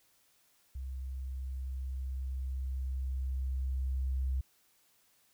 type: tone with level ramp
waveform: sine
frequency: 65.41 Hz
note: C2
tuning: in tune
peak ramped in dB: -37 to -29 dBFS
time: 0.75-4.41 s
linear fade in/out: 5 ms
effects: white hiss -69 dBFS RMS until 5.33 s

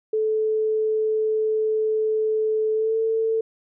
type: tone with pitch glide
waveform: sine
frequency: 435 to 446.5 Hz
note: A4 to A4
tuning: -20 to +25 cents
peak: -19 dBFS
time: 0.13-3.41 s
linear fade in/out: 5 ms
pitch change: +45 cents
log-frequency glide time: 2.74-2.96 s
effects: none

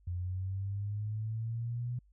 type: linear sweep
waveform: sine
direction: up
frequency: 87.31 to 123.47 Hz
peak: -33 dBFS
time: 0.07-1.99 s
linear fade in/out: 5 ms
effects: added 50 Hz sine -61 dBFS peak until 2.12 s

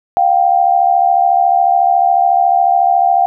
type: tone pair together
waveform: sine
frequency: 706 / 780 Hz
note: F5 / G5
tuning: +19 / -9 cents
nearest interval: major second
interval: 172 cents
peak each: -11 dBFS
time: 0.17-3.26 s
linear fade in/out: 0 ms
effects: none

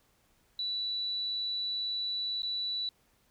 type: tone with dropouts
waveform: sine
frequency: 3951 Hz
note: B7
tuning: in tune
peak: -31 dBFS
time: 0.59-2.89 s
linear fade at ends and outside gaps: 2 ms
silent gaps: 2.421-2.431 s
effects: pink hiss -69 dBFS RMS until 3.3 s

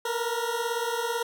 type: beating tone pair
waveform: 20% pulse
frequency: 460.5 / 478.5 Hz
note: A#4 / A#4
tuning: -21 / +45 cents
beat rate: 18 Hz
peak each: -25 dBFS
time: 0.05-1.23 s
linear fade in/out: 5 ms
effects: none

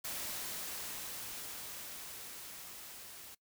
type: noise with level ramp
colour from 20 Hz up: white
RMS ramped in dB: -40 to -51 dBFS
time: 0.04-3.35 s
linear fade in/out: 10 ms
effects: noise-tail reverb RT60 0.1 s tail -21 dB re dry

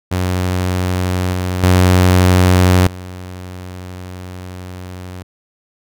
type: tone with level steps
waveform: sawtooth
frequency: 91.3 Hz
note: F#2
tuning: 23 cents flat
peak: -11 / -13 / -4 / -24 dBFS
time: 0.11-5.23 s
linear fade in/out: 10 ms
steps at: 1.33 / 1.63 / 2.87 s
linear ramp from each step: 2 ms
effects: none

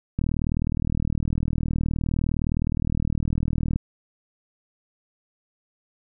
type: click train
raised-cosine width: 5 ms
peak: -12 dBFS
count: 142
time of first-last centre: 0.19-3.76 s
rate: 39.5 Hz
effects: none

